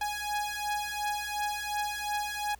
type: beating tone pair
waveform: sawtooth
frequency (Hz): 830.6 / 833.4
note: G#5 / G#5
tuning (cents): 0 / +6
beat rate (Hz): 2.8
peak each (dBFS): -30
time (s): 0.01-2.55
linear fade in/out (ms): 5
effects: added 60 Hz sine -54 dBFS peak until 2.59 s + pink hiss -61 dBFS RMS until 2.59 s